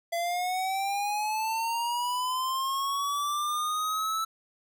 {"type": "linear sweep", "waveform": "square", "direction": "up", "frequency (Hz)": [674, 1318.5], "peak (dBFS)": -28, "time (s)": [0.12, 4.25], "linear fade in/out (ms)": 10, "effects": []}